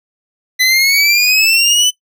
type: exponential sweep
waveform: 25% pulse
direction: up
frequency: 2000 to 3025 Hz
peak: -5 dBFS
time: 0.59-1.91 s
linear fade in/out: 20 ms
effects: noise-tail reverb RT60 0.1 s tail -18 dB re dry